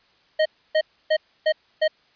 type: tone bursts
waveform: square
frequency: 624 Hz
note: D#5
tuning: 5 cents sharp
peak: -17 dBFS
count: 5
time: 0.39-1.88 s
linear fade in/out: 10 ms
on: 66 ms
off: 290 ms
effects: white hiss -60 dBFS RMS until 2.15 s + resampled to 11025 Hz